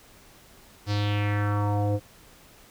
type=tone with low-pass filter sweep; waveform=square; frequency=103.1 Hz; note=G#2; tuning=12 cents flat; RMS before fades=-25 dBFS; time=0.86-2 s; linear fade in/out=50 ms; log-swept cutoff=5200 to 490 Hz; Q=3.1; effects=pink hiss -53 dBFS RMS until 2.7 s